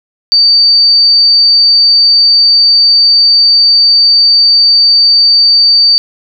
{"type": "tone", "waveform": "sine", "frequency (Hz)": 4607, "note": "D8", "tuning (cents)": -34, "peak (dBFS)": -3, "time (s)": [0.32, 5.98], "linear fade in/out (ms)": 0, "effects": []}